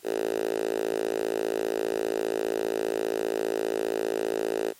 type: tone with high-pass filter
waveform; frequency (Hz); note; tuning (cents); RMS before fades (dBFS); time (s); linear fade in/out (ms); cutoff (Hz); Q
5% pulse; 55; A1; 0; -28; 0.03-4.74; 50; 400; 4.3
effects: white hiss -55 dBFS RMS until 4.79 s + MP3 64 kbps